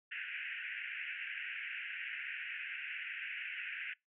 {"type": "band-pass noise", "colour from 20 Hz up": "white", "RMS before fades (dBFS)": -43, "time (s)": [0.11, 3.94], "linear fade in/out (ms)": 10, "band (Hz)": [1500, 2800], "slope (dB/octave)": 96, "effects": ["noise-tail reverb RT60 0.2 s tail -24 dB re dry"]}